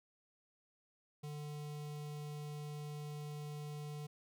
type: tone with notch filter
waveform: square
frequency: 148.4 Hz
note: D3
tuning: 18 cents sharp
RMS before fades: -45 dBFS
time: 1.23-4.07 s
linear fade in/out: 10 ms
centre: 1600 Hz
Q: 1.6
effects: none